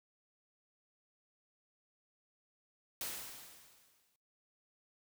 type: noise with exponential decay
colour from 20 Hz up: white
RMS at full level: -39 dBFS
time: 3.01-4.16 s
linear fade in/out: 1 ms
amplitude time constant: 250 ms
effects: noise-tail reverb RT60 0.7 s tail -26 dB re dry